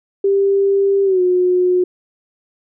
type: tone with pitch glide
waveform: sine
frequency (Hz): 395 to 362.2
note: G4 to F#4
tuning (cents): +13 to -37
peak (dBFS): -11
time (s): 0.24-1.84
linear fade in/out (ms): 5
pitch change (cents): -150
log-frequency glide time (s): 1.04-1.21
effects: none